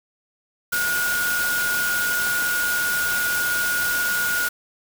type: tone in noise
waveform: sine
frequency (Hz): 1442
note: F#6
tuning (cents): -45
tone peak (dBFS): -21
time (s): 0.72-4.49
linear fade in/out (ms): 10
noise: white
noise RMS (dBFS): -27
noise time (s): 0.72-4.49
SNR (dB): +3
effects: none